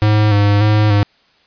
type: tone with vibrato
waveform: square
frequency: 104.3 Hz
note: G#2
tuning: 8 cents sharp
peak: -10 dBFS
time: 0.02-1.03 s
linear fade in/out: 0 ms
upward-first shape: square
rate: 1.7 Hz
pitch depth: 33 cents each way
effects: white hiss -54 dBFS RMS until 1.46 s + resampled to 11025 Hz